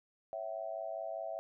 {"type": "tone with amplitude modulation", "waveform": "sine", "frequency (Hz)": 659.3, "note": "E5", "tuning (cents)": 0, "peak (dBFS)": -33, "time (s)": [0.33, 1.39], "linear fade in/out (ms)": 0, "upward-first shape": "sine", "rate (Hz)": 105, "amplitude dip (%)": 100, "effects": []}